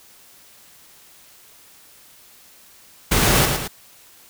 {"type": "noise with echo", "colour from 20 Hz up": "pink", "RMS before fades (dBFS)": -17, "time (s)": [3.11, 3.46], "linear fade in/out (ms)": 10, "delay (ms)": 110, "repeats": 2, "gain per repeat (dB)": -5, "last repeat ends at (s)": 3.68, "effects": ["white hiss -49 dBFS RMS until 4.29 s"]}